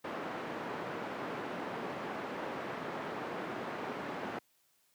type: band-pass noise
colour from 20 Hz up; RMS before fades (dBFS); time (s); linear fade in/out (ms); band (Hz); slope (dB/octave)
pink; -40; 0.04-4.39; 5; 240 to 1600; 12
effects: white hiss -72 dBFS RMS until 4.94 s + high-pass 100 Hz 12 dB/octave